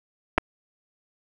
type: clicks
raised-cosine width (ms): 0.5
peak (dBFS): -5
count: 2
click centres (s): 0.379 / 0.382
effects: none